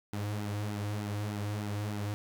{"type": "tone with flanger", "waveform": "sawtooth", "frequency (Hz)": 103.83, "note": "G#2", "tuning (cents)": 0, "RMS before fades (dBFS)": -35, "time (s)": [0.13, 2.14], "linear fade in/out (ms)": 0, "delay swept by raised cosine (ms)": [1.7, 5.1], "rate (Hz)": 3.3, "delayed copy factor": -0.65, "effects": []}